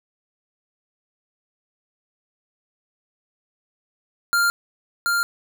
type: tone with echo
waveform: square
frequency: 1396.9 Hz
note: F6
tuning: in tune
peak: -17 dBFS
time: 4.33-4.5 s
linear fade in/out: 0 ms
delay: 730 ms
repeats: 1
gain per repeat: -2 dB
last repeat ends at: 5.23 s
effects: none